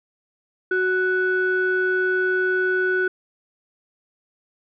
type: tone pair together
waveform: sine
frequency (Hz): 370.8 / 1483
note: F#4 / F#6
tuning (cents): +4 / +4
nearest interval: 2 octaves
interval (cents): 2400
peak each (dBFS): -20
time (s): 0.71-3.08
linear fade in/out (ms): 5
effects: tanh soft clip ceiling -12 dBFS